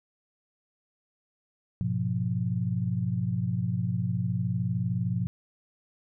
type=chord; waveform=sine; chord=F diminished; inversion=first; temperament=equal with one note detuned; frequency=103.83 / 123.47 / 176.85 Hz; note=Ab2 / Cb3 / F3; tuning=0 / 0 / +22 cents; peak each=-31 / -29 / -30 dBFS; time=1.81-5.27 s; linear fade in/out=0 ms; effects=none